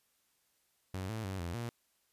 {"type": "tone with pitch steps", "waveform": "sawtooth", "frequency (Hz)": [94.1, 110.7, 95.7, 85.6, 118.2], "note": ["F#2", "A2", "G2", "F2", "A#2"], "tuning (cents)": [30, 11, -41, -34, 24], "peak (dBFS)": -33, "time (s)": [0.94, 1.69], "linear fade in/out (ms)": 0, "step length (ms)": 150, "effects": ["white hiss -75 dBFS RMS until 2.12 s", "resampled to 32000 Hz"]}